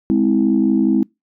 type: chord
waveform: sine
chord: Ab augmented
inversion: none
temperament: just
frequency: 207.7 / 259.6 / 324.5 Hz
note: Ab3 / C4 / E4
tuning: 0 / -13 / -27 cents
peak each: -16 dBFS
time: 0.1-1.03 s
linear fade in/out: 0 ms
effects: noise-tail reverb RT60 0.2 s tail -25 dB re dry + tanh soft clip ceiling -4 dBFS